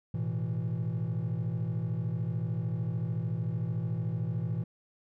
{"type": "chord", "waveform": "triangle", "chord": "A suspended second", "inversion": "none", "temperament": "equal", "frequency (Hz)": [110, 123.47, 164.81], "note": ["A2", "B2", "E3"], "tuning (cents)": [0, 0, 0], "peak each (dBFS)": -31, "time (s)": [0.14, 4.64], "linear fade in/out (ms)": 5, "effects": ["tanh soft clip ceiling -23 dBFS"]}